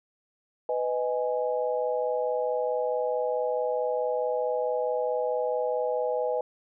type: chord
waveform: sine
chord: G# minor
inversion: first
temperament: just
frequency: 498.4 / 623 / 830.6 Hz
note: B4 / D#5 / G#5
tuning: +16 / +2 / 0 cents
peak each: -27 / -30 / -33 dBFS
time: 0.69-6.41 s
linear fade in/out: 2 ms
effects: none